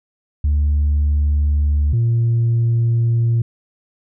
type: tone pair in turn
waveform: sine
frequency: 73.42 / 116.41 Hz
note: D2 / A#2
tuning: 0 / -2 cents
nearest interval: minor sixth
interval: 798 cents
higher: second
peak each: -11 dBFS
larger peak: neither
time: 0.44-1.93 / 1.93-3.42 s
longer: neither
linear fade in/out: 5 ms
effects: tanh soft clip ceiling -11 dBFS